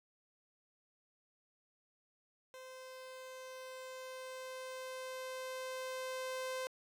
sawtooth tone with level ramp, 517 Hz, C5, 21 cents flat, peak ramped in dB -46 to -34 dBFS, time 2.54-6.67 s, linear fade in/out 0 ms, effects low-pass 12000 Hz 12 dB/octave + 11-bit

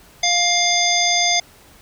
harmonic tone, 703 Hz, F5, 11 cents sharp, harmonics 1 / 3 / 5 / 7 / 9, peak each -21 / -21 / -21 / -21 / -21 dBFS, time 0.23-1.4 s, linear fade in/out 5 ms, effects pink hiss -48 dBFS RMS until 1.81 s

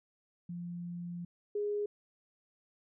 sine tone pair in turn, 173.9 / 413.6 Hz, F3 / G#4, -7 / -7 cents, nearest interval octave + minor third, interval 1500 cents, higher second, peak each -38 / -31 dBFS, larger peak second, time 0.49-1.25 / 1.55-1.86 s, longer first, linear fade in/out 5 ms, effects none

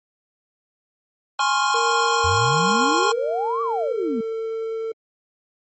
square chord, Db major seventh, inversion second, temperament equal with one note detuned, 830.6 / 1046.5 / 1094.1 / 1396.9 Hz, Ab5 / C6 / Db6 / F6, 0 / 0 / -23 / 0 cents, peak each -24 dBFS, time 1.39-3.12 s, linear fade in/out 5 ms
triangle tone with pitch glide, 464.8 to 448.4 Hz, A#4 to A4, -5 to +33 cents, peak -22 dBFS, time 1.74-4.92 s, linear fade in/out 5 ms, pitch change -62 cents, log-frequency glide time 3.23-4.25 s
sine exponential two-way sweep, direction up then down, 82.41 to 1182 to 213.4 Hz, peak -22 dBFS, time 2.24-4.21 s, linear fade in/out 5 ms, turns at 3.62 s
effects MP3 32 kbps

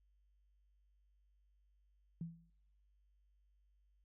sine tone with exponential decay, 166.7 Hz, E3, 20 cents sharp, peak -38 dBFS, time 2.21-2.5 s, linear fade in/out 2 ms, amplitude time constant 63 ms, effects noise-tail reverb RT60 0.7 s tail -25 dB re dry + added 50 Hz sine -70 dBFS peak until 4.04 s

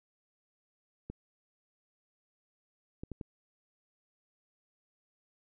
clicks, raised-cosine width 3 ms, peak -27 dBFS, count 4, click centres 1.1 / 3.035 / 3.117 / 3.212 s, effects none

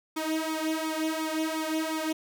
sawtooth tone with flanger, 316.5 Hz, D#4, 30 cents sharp, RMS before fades -30 dBFS, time 0.16-2.13 s, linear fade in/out 10 ms, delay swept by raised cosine 0.85 to 2.85 ms, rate 2.8 Hz, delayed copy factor +0.75, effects none

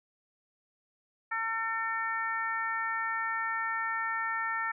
harmonic tone, 450 Hz, A4, 39 cents sharp, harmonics 2 / 3 / 4 / 5, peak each -37 / -34 / -33 / -40 dBFS, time 1.31-4.72 s, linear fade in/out 10 ms, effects none

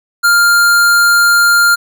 square tone, 1400 Hz, F6, 4 cents sharp, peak -7 dBFS, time 0.23-1.76 s, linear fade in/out 20 ms, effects none

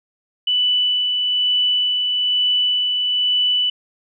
sine tone with tremolo, 2978 Hz, F#7, 11 cents sharp, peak -14 dBFS, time 0.47-3.7 s, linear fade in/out 5 ms, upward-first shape sine, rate 1.1 Hz, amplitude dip 30%, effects none

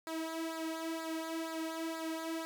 sawtooth tone with flanger, 324.2 Hz, E4, 29 cents flat, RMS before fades -39 dBFS, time 0.07-2.45 s, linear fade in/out 0 ms, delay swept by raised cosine 0.33 to 2.73 ms, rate 2.1 Hz, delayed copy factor -0.75, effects none

